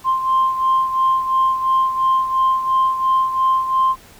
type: beating tone pair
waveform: sine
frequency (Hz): 1049 / 1051.9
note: C6 / C6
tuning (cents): +4 / +9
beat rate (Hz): 2.9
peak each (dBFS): -14 / -20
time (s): 0.04-3.96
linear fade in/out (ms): 50
effects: tanh soft clip ceiling -9 dBFS + pink hiss -45 dBFS RMS until 4.19 s